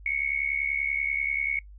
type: tone with amplitude modulation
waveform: sine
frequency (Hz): 2209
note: C#7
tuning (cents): -7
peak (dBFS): -21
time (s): 0.06-1.59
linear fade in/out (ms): 2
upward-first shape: sine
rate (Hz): 70.3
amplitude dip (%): 80
effects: noise-tail reverb RT60 0.1 s tail -22 dB re dry + added 50 Hz sine -44 dBFS peak until 1.78 s